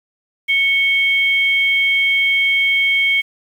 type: tone pair together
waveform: sine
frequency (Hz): 2213 / 3187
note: C#7 / G7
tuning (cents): -3 / +28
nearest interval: tritone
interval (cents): 631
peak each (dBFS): -13 / -20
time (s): 0.48-3.22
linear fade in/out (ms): 20
effects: 7-bit